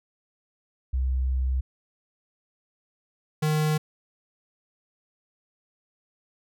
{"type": "tone pair in turn", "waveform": ["sine", "square"], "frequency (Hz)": [64.6, 153.65], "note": ["C2", "D#3"], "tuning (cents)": [-21, -21], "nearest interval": "octave + minor third", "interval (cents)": 1500, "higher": "second", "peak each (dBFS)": -22, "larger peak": "neither", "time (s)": [[0.93, 1.61], [3.42, 3.78]], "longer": "first", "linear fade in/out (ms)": 10, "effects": []}